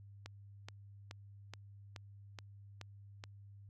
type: click train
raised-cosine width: 0.2 ms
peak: -29 dBFS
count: 8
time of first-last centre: 0.26-3.239 s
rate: 2.35 Hz
effects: added 100 Hz sine -53 dBFS peak until 3.69 s